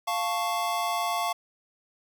square chord, F augmented, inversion none, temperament equal, 698.5 / 880 / 1108.7 Hz, F5 / A5 / C#6, 0 / 0 / 0 cents, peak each -30 / -33 / -31 dBFS, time 0.07-1.33 s, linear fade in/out 10 ms, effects none

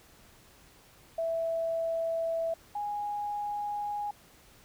sine tone pair in turn, 659.3 / 826 Hz, E5 / G#5, 0 / -10 cents, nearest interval major third, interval 390 cents, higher second, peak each -28 / -31 dBFS, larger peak first, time 1.18-2.54 / 2.75-4.11 s, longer neither, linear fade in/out 5 ms, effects pink hiss -58 dBFS RMS until 4.64 s

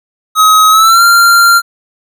square tone with pitch glide, 1270 to 1384.9 Hz, D#6 to F6, +35 to -15 cents, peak -4 dBFS, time 0.35-1.62 s, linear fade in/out 50 ms, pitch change +150 cents, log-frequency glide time 0.7-1.03 s, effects none

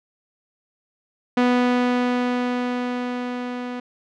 sawtooth tone with level ramp, 246.9 Hz, B3, in tune, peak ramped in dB -11 to -24 dBFS, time 1.37-3.8 s, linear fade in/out 5 ms, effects low-pass 3000 Hz 12 dB/octave

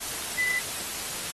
sine tone in noise, 2000 Hz, B6, 21 cents sharp, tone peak -24 dBFS, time 0.37-0.6 s, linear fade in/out 20 ms, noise white, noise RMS -33 dBFS, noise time 0-1.32 s, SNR +6 dB, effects AAC 32 kbps

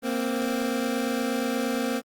25% pulse tone pair together, 233.1 / 261.6 Hz, A#3 / C4, 0 / 0 cents, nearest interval major second, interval 200 cents, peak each -24 dBFS, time 0.02-2.02 s, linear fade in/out 50 ms, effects Opus 24 kbps

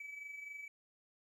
triangle tone with amplitude modulation, 2293 Hz, D7, 42 cents flat, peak -40 dBFS, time 0-0.68 s, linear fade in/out 5 ms, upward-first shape sine, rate 23.8 Hz, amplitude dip 60%, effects tanh soft clip ceiling -39 dBFS + 13-bit

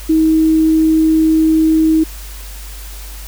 sine tone, 317.7 Hz, D#4, 36 cents sharp, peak -8 dBFS, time 0.09-2.04 s, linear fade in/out 10 ms, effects added 50 Hz sine -28 dBFS peak until 3.27 s + white hiss -35 dBFS RMS until 3.27 s

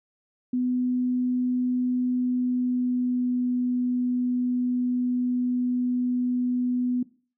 sine tone with pitch glide, 250 to 248.1 Hz, B3 to B3, +21 to +8 cents, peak -22 dBFS, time 0.53-7.03 s, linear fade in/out 5 ms, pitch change -13 cents, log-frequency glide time 2.12-3.44 s, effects noise-tail reverb RT60 0.4 s tail -19 dB re dry

